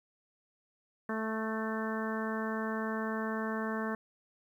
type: harmonic tone with a mistuned harmonic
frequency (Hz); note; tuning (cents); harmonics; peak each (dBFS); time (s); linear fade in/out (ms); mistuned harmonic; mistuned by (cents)
220; A3; 0; 1 / 2 / 3 / 4 / 5 / 6 / 7 / 8; -35 / -39 / -42 / -45 / -41 / -46 / -43 / -43; 1.09-3.95; 2; 8; +16
effects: 11-bit